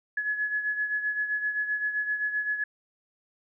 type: beating tone pair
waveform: sine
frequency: 1696 / 1703.7 Hz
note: G#6 / G#6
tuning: +36 / +44 cents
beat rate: 7.7 Hz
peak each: -27 / -34 dBFS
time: 0.17-2.64 s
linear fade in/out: 5 ms
effects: none